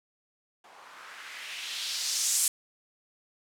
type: noise with low-pass filter sweep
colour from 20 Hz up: violet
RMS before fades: -33 dBFS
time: 0.64-2.48 s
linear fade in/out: 2 ms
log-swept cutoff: 780 to 8800 Hz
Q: 1.8
effects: none